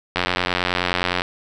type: click train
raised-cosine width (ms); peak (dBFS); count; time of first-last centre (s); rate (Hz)
0.3; -3; 96; 0.16-1.219; 89.7
effects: none